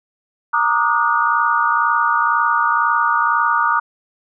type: tone cluster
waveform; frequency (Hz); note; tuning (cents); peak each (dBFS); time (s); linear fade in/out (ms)
sine; 929 / 1175 / 1237 / 1447; A#5 / D6 / D#6 / F#6; -6 / +1 / -10 / -39; -19; 0.53-3.8; 10
effects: none